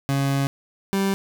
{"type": "tone pair in turn", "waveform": "30% pulse", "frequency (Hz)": [138.1, 195.3], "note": ["C#3", "G3"], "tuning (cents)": [-6, -6], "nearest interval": "tritone", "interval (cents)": 600, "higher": "second", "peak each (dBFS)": -17, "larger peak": "neither", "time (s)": [[0.09, 0.47], [0.93, 1.14]], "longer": "first", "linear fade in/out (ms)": 0, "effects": ["8-bit"]}